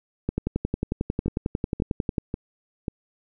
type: two click trains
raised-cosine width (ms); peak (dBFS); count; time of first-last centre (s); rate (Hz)
3; -11 / -14; 22 / 4; 0.29-2.182 / 1.26-2.882; 11.1 / 1.85
effects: none